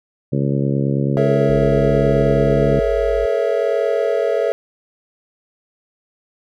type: harmonic tone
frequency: 69.3 Hz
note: C#2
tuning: in tune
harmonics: 2 / 3 / 4 / 5 / 6 / 7 / 8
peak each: -18 / -22 / -24 / -26 / -28 / -29 / -30 dBFS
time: 0.32-2.8 s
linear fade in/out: 10 ms
type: chord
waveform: triangle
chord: A# half-diminished seventh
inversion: third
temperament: equal with one note detuned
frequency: 425 / 466.2 / 554.4 / 659.3 Hz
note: G#4 / A#4 / C#5 / E5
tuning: +40 / 0 / 0 / 0 cents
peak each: -19 dBFS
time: 1.17-4.52 s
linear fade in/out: 0 ms
type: tone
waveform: sine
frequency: 52.2 Hz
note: G#1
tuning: 10 cents sharp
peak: -24 dBFS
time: 1.49-3.26 s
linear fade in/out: 10 ms
effects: none